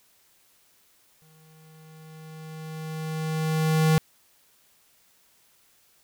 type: tone with exponential growth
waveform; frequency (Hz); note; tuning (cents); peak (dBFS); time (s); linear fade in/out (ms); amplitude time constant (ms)
square; 157.8; D#3; +25; -17; 1.22-3.98; 0; 600
effects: white hiss -62 dBFS RMS until 6.03 s